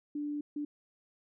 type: tone bursts at uneven times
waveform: sine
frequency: 293.7 Hz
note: D4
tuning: in tune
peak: -33 dBFS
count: 2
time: 0.15-0.41 / 0.56-0.65 s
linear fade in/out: 5 ms
effects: none